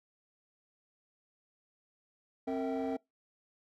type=tone cluster; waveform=triangle; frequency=266.7 / 458.6 / 653 / 775 Hz; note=C4 / A#4 / E5 / G5; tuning=+33 / -28 / -17 / -20 cents; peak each=-32 / -34 / -37 / -39 dBFS; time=2.47-2.97 s; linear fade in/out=10 ms; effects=noise-tail reverb RT60 0.2 s tail -26 dB re dry + tanh soft clip ceiling -25 dBFS